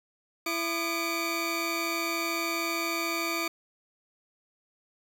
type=tone cluster; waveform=25% pulse; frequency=334.2 / 1215 / 2286 Hz; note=E4 / D#6 / D7; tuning=+24 / -42 / -47 cents; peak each=-29 dBFS; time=0.46-3.48 s; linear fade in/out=5 ms; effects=none